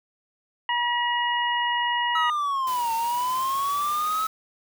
harmonic tone, 961 Hz, B5, 48 cents flat, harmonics 1 / 2 / 3, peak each -24 / -27 / -29 dBFS, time 0.69-2.3 s, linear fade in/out 2 ms
triangle linear two-way sweep, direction down then up, 1302 to 903 to 1298 Hz, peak -21 dBFS, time 2.15-4.27 s, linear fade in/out 5 ms, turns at 2.93 s
white noise, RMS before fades -38 dBFS, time 2.67-4.27 s, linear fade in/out 2 ms
effects none

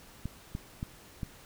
clicks, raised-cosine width 5 ms, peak -22 dBFS, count 4, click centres 0.256 / 0.551 / 0.829 / 1.232 s, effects pink hiss -54 dBFS RMS until 1.45 s

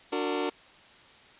sawtooth chord, D augmented, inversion none, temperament just, 293.7 / 367.1 / 458.9 Hz, D4 / F#4 / A#4, 0 / -14 / -27 cents, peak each -28 dBFS, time 0.12-0.5 s, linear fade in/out 10 ms, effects white hiss -54 dBFS RMS until 1.39 s + resampled to 8000 Hz

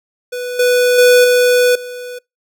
square tone with level steps, 493.9 Hz, B4, in tune, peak -21 / -10 / -6 / -9 / -26 dBFS, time 0.32-2.19 s, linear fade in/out 10 ms, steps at 0.59 / 0.98 / 1.24 / 1.75 s, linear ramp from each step 5 ms, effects noise-tail reverb RT60 0.2 s tail -26 dB re dry

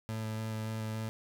30% pulse tone with vibrato, 110 Hz, A2, in tune, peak -32 dBFS, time 0.09-1.09 s, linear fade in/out 0 ms, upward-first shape square, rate 3.5 Hz, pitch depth 9 cents each way, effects none

